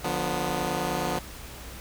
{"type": "chord", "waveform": "10% pulse", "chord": "B diminished", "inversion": "first", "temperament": "just", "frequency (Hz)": [148.16, 177.8, 246.9], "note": ["D3", "F3", "B3"], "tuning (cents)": [16, 31, 0], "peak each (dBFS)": [-24, -22, -24], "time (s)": [0.04, 1.19], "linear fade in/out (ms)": 5, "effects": ["added 60 Hz sine -44 dBFS peak until 1.8 s", "pink hiss -43 dBFS RMS until 1.8 s"]}